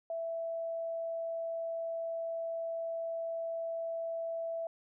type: tone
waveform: sine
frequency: 662 Hz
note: E5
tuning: 7 cents sharp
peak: -34 dBFS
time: 0.1-4.67 s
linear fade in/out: 2 ms
effects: none